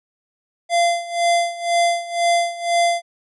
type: tone with tremolo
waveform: square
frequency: 688 Hz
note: F5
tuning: 26 cents flat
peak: -14 dBFS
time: 0.69-3.02 s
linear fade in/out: 50 ms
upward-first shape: sine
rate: 2 Hz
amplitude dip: 85%
effects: resampled to 24000 Hz